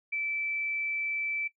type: tone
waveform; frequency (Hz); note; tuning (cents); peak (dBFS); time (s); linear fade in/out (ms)
sine; 2321; D7; -21; -29; 0.12-1.48; 10
effects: noise-tail reverb RT60 0.1 s tail -18 dB re dry